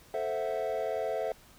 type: chord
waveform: triangle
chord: F# half-diminished seventh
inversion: first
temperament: equal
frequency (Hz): 440 / 523.3 / 659.3 / 740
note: A4 / C5 / E5 / F#5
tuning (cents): 0 / 0 / 0 / 0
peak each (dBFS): -33 / -33 / -31 / -36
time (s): 0.14-1.32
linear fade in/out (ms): 2
effects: tanh soft clip ceiling -20 dBFS + pink hiss -57 dBFS RMS until 1.58 s